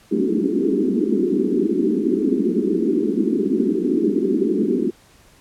white band-pass noise, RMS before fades -19 dBFS, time 0.11-4.91 s, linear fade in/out 20 ms, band 190 to 410 Hz, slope 96 dB/octave, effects pink hiss -52 dBFS RMS until 5.4 s + low-pass 12000 Hz 12 dB/octave

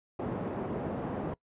pink band-pass noise, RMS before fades -35 dBFS, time 0.19-1.34 s, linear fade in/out 5 ms, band 150 to 690 Hz, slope 12 dB/octave, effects noise-tail reverb RT60 0.1 s tail -22 dB re dry + resampled to 8000 Hz

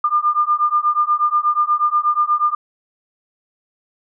sine beating tone pair, 1200 / 1208.3 Hz, D6 / D6, +37 / +49 cents, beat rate 8.3 Hz, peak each -17 dBFS, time 0.04-2.55 s, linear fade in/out 5 ms, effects none

